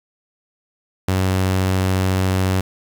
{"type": "tone", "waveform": "sawtooth", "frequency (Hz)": 94, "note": "F#2", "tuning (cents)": 28, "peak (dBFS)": -12, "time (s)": [1.08, 2.61], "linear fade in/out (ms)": 5, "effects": ["7-bit"]}